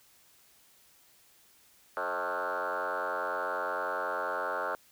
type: tone with frequency modulation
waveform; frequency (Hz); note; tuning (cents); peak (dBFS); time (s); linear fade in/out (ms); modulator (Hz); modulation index
sine; 987; B5; -1; -29; 1.97-4.75; 0; 90.5; 5.8
effects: tanh soft clip ceiling -26 dBFS + white hiss -62 dBFS RMS until 4.91 s